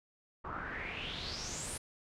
pink noise with low-pass filter sweep, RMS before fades -41 dBFS, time 0.44-1.78 s, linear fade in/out 10 ms, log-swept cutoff 1100 to 10000 Hz, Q 5.8, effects none

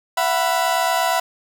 35% pulse chord, E suspended second, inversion none, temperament equal with one note detuned, 671.6 / 740 / 987.8 Hz, E5 / F#5 / B5, +32 / 0 / 0 cents, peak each -20 dBFS, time 0.17-1.2 s, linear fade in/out 5 ms, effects none

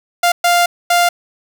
sawtooth tone bursts at uneven times, 698.5 Hz, F5, in tune, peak -6 dBFS, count 3, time 0.23-0.32 / 0.44-0.66 / 0.9-1.09 s, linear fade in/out 5 ms, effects none

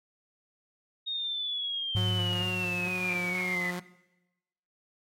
sine linear sweep, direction down, 3729 to 1975.5 Hz, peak -30 dBFS, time 1.06-3.72 s, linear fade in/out 20 ms
sine tone with exponential decay, 103.83 Hz, G#2, in tune, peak -25 dBFS, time 1.95-3.7 s, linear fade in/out 0 ms, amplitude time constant 380 ms
sawtooth tone with vibrato, 180 Hz, F#3, 47 cents flat, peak -29 dBFS, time 1.96-3.8 s, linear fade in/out 10 ms, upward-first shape square, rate 2.2 Hz, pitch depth 19 cents each way
effects noise-tail reverb RT60 1.0 s tail -18 dB re dry + AAC 48 kbps

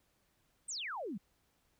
sine exponential sweep, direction down, 8870 to 170.9 Hz, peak -38 dBFS, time 0.68-1.18 s, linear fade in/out 10 ms, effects pink hiss -75 dBFS RMS until 1.79 s

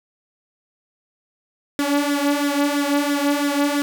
sawtooth tone with flanger, 286.8 Hz, D4, 41 cents flat, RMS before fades -20 dBFS, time 1.79-3.82 s, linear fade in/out 0 ms, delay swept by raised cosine 0.54 to 3.44 ms, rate 3 Hz, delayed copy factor +0.65, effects 9-bit

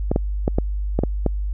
clicks, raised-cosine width 2 ms, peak -5 dBFS, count 7, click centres 0.115 / 0.161 / 0.479 / 0.585 / 0.99 / 1.036 / 1.263 s, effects added 50 Hz sine -21 dBFS peak until 1.53 s

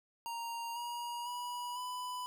square tone with pitch steps, 932.3 / 953 / 974.1 / 995.8 Hz, A#5 / A#5 / B5 / B5, 0 / +38 / -24 / +14 cents, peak -39 dBFS, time 0.26-2.26 s, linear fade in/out 0 ms, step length 500 ms, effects none

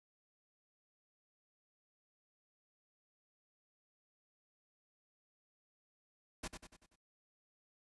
pink noise with echo, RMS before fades -42 dBFS, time 6.43-6.48 s, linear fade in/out 10 ms, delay 96 ms, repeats 5, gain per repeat -6 dB, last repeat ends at 6.96 s, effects noise-tail reverb RT60 0.2 s tail -26 dB re dry + resampled to 24000 Hz

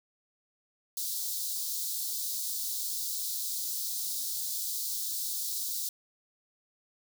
white high-pass noise, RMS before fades -34 dBFS, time 0.97-5.89 s, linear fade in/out 2 ms, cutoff 3800 Hz, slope 48 dB/octave, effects none

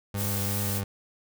30% pulse tone with vibrato, 100.1 Hz, G2, 37 cents sharp, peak -26 dBFS, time 0.14-0.84 s, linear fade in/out 5 ms, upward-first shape triangle, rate 2.6 Hz, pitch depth 23 cents each way
blue noise, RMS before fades -32 dBFS, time 0.16-0.82 s, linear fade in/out 50 ms
effects none

